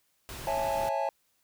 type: noise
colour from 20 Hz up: pink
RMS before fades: -41 dBFS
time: 0.29-0.89 s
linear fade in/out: 0 ms
type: chord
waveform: triangle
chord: A major seventh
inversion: first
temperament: just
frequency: 550 / 660 / 825 / 880 Hz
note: C#5 / E5 / G#5 / A5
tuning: -14 / +2 / -12 / 0 cents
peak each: -31 dBFS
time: 0.47-1.09 s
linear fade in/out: 2 ms
effects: white hiss -72 dBFS RMS until 1.43 s